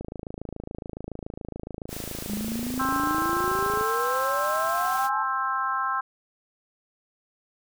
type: click train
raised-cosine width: 2 ms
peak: -21 dBFS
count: 104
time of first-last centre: 0.01-3.811 s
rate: 27.1 Hz
type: noise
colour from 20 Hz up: white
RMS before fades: -38 dBFS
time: 1.88-5.1 s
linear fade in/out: 50 ms
type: exponential sweep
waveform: sine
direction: up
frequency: 200.6 to 880 Hz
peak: -28 dBFS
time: 2.28-5.24 s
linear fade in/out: 20 ms
type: harmonic tone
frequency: 264.1 Hz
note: C4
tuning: 16 cents sharp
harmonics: 3 / 4 / 5 / 6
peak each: -34 / -27 / -28 / -33 dBFS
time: 2.79-6.01 s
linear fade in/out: 10 ms
effects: none